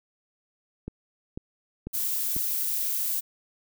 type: click train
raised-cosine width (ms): 3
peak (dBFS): -21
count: 4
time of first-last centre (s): 0.88-2.365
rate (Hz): 2.02
type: noise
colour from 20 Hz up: violet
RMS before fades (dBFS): -28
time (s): 1.93-3.21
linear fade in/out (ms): 20
effects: none